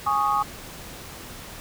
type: chord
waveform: sine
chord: Ab suspended fourth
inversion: none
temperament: just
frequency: 830.6 / 1107.5 / 1245.9 Hz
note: Ab5 / Db6 / Eb6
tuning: 0 / -2 / +2 cents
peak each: -24 dBFS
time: 0.06-0.43 s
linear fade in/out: 10 ms
effects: pink hiss -40 dBFS RMS until 1.6 s